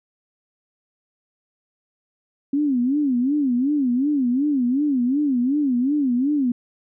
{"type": "tone with vibrato", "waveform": "sine", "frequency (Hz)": 268.3, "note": "C4", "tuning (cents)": 44, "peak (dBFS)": -17, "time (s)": [2.53, 6.52], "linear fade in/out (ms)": 5, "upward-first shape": "sine", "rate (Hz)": 2.7, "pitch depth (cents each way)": 190, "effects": []}